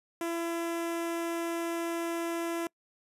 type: tone with notch filter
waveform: sawtooth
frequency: 336.6 Hz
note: E4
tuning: 36 cents sharp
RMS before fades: -33 dBFS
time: 0.21-2.67 s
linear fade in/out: 2 ms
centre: 4300 Hz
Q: 1.7
effects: noise-tail reverb RT60 0.1 s tail -26 dB re dry + resampled to 32000 Hz